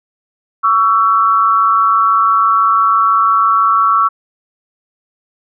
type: tone pair together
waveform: sine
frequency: 1126 / 1332 Hz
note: C#6 / E6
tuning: +27 / +18 cents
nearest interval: minor third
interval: 291 cents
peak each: -11 dBFS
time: 0.63-4.09 s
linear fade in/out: 20 ms
effects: none